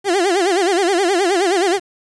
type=tone with vibrato; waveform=30% pulse; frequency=370 Hz; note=F#4; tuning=in tune; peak=-11 dBFS; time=0.04-1.8 s; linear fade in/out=50 ms; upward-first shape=sine; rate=9.5 Hz; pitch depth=170 cents each way; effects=resampled to 22050 Hz + 7-bit